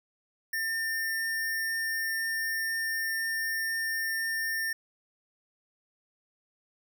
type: tone with sample-and-hold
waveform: sine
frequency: 1799 Hz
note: A6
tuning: 38 cents sharp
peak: -28 dBFS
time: 0.53-4.73 s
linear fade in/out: 5 ms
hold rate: 7350 Hz
effects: none